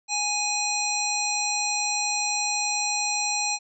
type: harmonic tone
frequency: 830.6 Hz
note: G#5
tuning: in tune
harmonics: 1 / 3 / 5 / 7 / 9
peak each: -30 / -30 / -30 / -30 / -30 dBFS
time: 0.08-3.59 s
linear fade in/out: 50 ms
effects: none